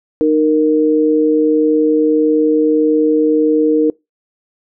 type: tone pair together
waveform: sine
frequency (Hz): 307 / 465.4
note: D#4 / A#4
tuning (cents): -23 / -3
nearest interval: perfect fifth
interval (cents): 720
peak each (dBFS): -12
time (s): 0.21-3.9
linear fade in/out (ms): 0
effects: noise-tail reverb RT60 0.2 s tail -24 dB re dry